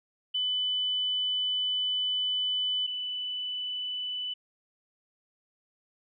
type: tone pair in turn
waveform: sine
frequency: 3000 / 2989 Hz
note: F#7 / F#7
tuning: +23 / +17 cents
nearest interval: unison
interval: 6 cents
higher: first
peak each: -26 / -31 dBFS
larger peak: first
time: 0.34-2.87 / 2.87-4.34 s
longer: first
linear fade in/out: 10 ms
effects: none